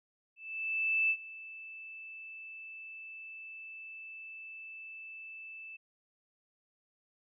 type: tone with ADSR envelope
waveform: sine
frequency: 2637 Hz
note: E7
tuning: in tune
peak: -25 dBFS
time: 0.36-5.77 s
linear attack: 740 ms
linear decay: 64 ms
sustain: -19 dB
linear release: 14 ms
effects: none